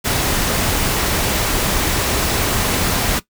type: noise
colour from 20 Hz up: pink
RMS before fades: -18 dBFS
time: 0.04-3.2 s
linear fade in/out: 20 ms
effects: noise-tail reverb RT60 0.1 s tail -17 dB re dry